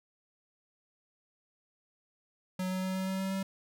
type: tone with pitch steps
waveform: square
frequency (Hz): 185 / 186.29 / 187.58 / 188.89 / 190.2 / 191.52 / 192.86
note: F#3 / F#3 / F#3 / F#3 / F#3 / G3 / G3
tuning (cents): 0 / +12 / +24 / +36 / +48 / -40 / -28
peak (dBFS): -32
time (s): 2.59-3.43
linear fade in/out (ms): 5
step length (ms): 120
effects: none